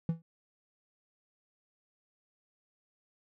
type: tone with exponential decay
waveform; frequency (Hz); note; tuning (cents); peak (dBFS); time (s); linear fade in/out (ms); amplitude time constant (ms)
triangle; 164.81; E3; 0; -22; 0.09-0.22; 2; 28
effects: none